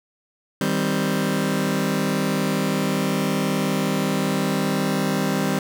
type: chord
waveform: sawtooth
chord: C minor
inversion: first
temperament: just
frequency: 156.98 / 196.22 / 261.6 Hz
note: Eb3 / G3 / C4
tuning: +16 / +2 / 0 cents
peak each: -22 / -19 / -21 dBFS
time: 0.61-5.59 s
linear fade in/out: 2 ms
effects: none

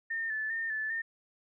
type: tone with vibrato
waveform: sine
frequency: 1780 Hz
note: A6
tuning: 20 cents sharp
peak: -31 dBFS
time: 0.1-1.02 s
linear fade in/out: 10 ms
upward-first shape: square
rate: 2.5 Hz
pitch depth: 36 cents each way
effects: none

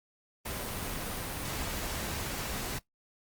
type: noise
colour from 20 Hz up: pink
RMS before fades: -36 dBFS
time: 0.45-2.79 s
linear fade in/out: 10 ms
effects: noise-tail reverb RT60 0.1 s tail -17 dB re dry + Opus 32 kbps

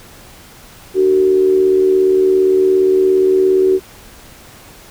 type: tone with amplitude modulation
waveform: sine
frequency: 377.1 Hz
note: F#4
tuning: 33 cents sharp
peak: -6 dBFS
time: 0.94-3.8 s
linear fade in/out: 50 ms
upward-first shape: sine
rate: 77.3 Hz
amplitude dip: 55%
effects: pink hiss -40 dBFS RMS until 4.9 s

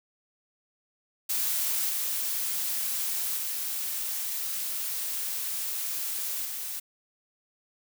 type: noise with level steps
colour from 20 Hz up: blue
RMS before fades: -28 / -30 / -32 / -35 dBFS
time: 1.29-6.8 s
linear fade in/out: 10 ms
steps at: 1.89 / 3.37 / 6.45 s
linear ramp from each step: 2 ms
effects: none

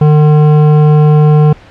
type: tone with hard clipping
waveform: triangle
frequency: 151 Hz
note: D3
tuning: 48 cents sharp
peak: -5 dBFS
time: 0.01-1.53 s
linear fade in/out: 5 ms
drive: 16 dB
effects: pink hiss -37 dBFS RMS until 1.7 s + low-pass 3000 Hz 12 dB/octave

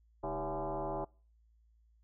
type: tone with frequency modulation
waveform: sine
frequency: 138.59 Hz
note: C#3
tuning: in tune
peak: -34 dBFS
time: 0.23-1.05 s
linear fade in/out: 10 ms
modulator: 176 Hz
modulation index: 4.8
effects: noise-tail reverb RT60 0.4 s tail -26 dB re dry + added 56 Hz sine -64 dBFS peak until 2.03 s

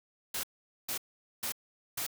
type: noise bursts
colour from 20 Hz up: white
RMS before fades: -35 dBFS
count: 4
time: 0.34-2.066 s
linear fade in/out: 5 ms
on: 94 ms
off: 450 ms
effects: none

